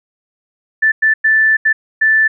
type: tone bursts at uneven times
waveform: sine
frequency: 1760 Hz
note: A6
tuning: in tune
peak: -8 dBFS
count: 5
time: 0.82-0.92 / 1.02-1.14 / 1.24-1.57 / 1.65-1.73 / 2.01-2.28 s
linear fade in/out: 10 ms
effects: none